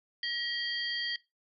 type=tone cluster; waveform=sine; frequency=1907 / 3220 / 4475 / 4729 Hz; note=A#6 / G7 / C#8 / D8; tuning=+39 / +46 / +16 / +11 cents; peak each=-36 / -35 / -40 / -38 dBFS; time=0.23-1.16 s; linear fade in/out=2 ms; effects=noise-tail reverb RT60 0.2 s tail -19 dB re dry